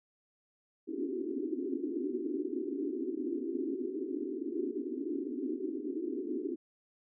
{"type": "band-pass noise", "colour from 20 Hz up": "white", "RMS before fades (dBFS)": -36, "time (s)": [0.87, 6.56], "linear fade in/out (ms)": 20, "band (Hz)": [250, 400], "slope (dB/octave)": 96, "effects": []}